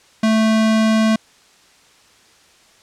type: tone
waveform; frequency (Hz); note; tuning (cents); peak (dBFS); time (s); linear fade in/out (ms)
square; 220; A3; 0; -13; 0.23-1.16; 5
effects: white hiss -51 dBFS RMS until 2.82 s + low-pass 7000 Hz 12 dB/octave